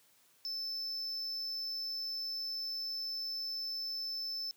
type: tone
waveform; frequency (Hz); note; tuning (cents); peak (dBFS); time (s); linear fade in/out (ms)
triangle; 5274; E8; 0; -35; 0.45-4.51; 0
effects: white hiss -67 dBFS RMS until 4.56 s + high-pass 80 Hz 12 dB/octave